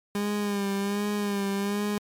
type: tone with vibrato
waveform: 30% pulse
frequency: 202.4 Hz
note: G#3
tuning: 44 cents flat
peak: -23 dBFS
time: 0.15-1.98 s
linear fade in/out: 2 ms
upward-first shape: sine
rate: 1.3 Hz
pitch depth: 41 cents each way
effects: MP3 96 kbps